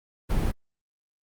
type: noise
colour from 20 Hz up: brown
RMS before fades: -24 dBFS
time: 0.29-0.52 s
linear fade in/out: 20 ms
effects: Opus 32 kbps